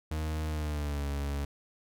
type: tone with pitch glide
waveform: 40% pulse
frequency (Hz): 77.78 to 70.91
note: D#2 to C#2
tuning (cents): 0 to +40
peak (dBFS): -30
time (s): 0.11-1.45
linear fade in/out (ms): 5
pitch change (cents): -160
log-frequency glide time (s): 0.48-1.06
effects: none